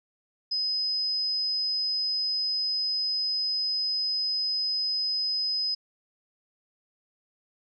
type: tone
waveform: sine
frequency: 5040 Hz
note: D#8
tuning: 21 cents sharp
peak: -25 dBFS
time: 0.51-5.75 s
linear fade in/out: 10 ms
effects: none